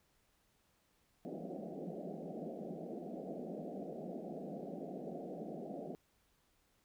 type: band-pass noise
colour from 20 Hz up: pink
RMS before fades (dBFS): -45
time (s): 1.25-5.95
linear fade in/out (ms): 0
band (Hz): 160 to 740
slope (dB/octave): 96
effects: pink hiss -75 dBFS RMS until 6.84 s

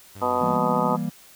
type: tone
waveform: sawtooth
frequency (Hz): 98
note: G2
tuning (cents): 0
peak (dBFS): -35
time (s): 0.15-0.57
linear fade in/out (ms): 10
type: harmonic tone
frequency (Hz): 124.4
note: B2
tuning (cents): +13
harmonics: 2 / 3 / 4 / 5 / 6 / 7 / 8 / 9 / 10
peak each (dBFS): -32 / -35 / -27 / -29 / -32 / -26 / -29 / -34 / -27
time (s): 0.21-0.97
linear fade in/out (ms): 20
type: chord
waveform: triangle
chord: E diminished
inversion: none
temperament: equal with one note detuned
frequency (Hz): 164.81 / 196 / 234.7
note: E3 / G3 / Bb3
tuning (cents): 0 / 0 / +12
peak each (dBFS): -27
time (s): 0.41-1.1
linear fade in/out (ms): 10
effects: white hiss -50 dBFS RMS until 1.35 s

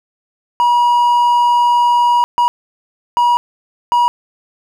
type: tone bursts at uneven times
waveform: triangle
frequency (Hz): 962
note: B5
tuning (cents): -46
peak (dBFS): -7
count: 4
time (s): 0.6-2.24 / 2.38-2.48 / 3.17-3.37 / 3.92-4.08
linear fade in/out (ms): 0
effects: none

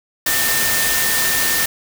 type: tone in noise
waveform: sine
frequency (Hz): 1800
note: A6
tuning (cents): +39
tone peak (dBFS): -22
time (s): 0.26-1.66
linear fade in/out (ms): 5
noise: white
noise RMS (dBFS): -18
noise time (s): 0.26-1.66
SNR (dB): -7
effects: none

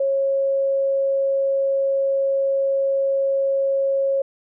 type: tone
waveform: sine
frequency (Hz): 546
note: C#5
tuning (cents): -26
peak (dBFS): -17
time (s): 0-4.22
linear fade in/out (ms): 5
effects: none

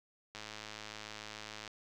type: click train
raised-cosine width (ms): 0.2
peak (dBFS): -27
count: 143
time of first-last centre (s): 0.35-1.677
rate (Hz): 107
effects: none

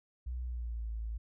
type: tone with pitch glide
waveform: sine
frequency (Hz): 61.74 to 55.32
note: B1 to A1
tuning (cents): 0 to +10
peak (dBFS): -35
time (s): 0.26-1.18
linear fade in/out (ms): 10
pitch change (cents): -190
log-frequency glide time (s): 0.44-0.88
effects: none

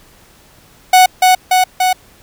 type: tone with echo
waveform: 45% pulse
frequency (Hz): 740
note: F#5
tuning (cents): 0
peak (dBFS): -4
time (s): 0.93-1.06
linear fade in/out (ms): 5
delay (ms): 290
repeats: 3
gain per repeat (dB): -2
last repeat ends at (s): 1.93
effects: pink hiss -46 dBFS RMS until 2.22 s

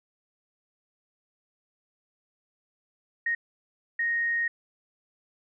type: tone bursts at uneven times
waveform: sine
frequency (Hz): 1864.7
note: A#6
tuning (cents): 0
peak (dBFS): -24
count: 2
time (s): 3.26-3.35 / 3.99-4.48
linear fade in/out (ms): 5
effects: none

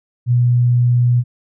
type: tone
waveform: sine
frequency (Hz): 122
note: B2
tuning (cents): -21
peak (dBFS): -10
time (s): 0.26-1.24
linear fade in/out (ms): 50
effects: none

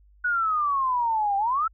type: exponential two-way sweep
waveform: sine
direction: down then up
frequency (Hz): 1480 to 782 to 1359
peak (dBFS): -21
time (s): 0.24-1.68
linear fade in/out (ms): 10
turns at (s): 1.37
effects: added 50 Hz sine -53 dBFS peak until 1.73 s

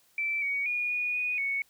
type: tone with pitch steps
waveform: sine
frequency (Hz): 2329 / 2247 / 2443 / 2457 / 2473 / 2218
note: D7 / C#7 / D#7 / D#7 / D#7 / C#7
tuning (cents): -15 / +23 / -32 / -22 / -11 / 0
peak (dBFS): -27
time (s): 0.18-1.62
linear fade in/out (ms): 2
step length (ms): 240
effects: white hiss -65 dBFS RMS until 1.69 s

